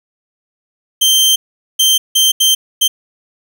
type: tone bursts at uneven times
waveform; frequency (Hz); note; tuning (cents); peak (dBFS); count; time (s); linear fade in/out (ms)
sawtooth; 3136; G7; 0; -5; 5; 1.01-1.36 / 1.79-1.98 / 2.15-2.32 / 2.4-2.55 / 2.81-2.88; 10
effects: none